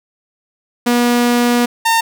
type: tone pair in turn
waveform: sawtooth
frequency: 241.2 / 910.6 Hz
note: B3 / A#5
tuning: -41 / -41 cents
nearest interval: octave + major seventh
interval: 2300 cents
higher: second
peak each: -7 dBFS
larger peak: neither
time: 0.86-1.66 / 1.85-2.01 s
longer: first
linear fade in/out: 10 ms
effects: none